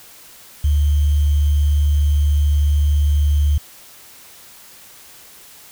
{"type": "tone with sample-and-hold", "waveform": "sine", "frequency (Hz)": 73.42, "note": "D2", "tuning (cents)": 0, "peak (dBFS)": -12, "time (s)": [0.64, 3.58], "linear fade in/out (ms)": 5, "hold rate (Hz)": 3150, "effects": ["white hiss -43 dBFS RMS until 5.71 s"]}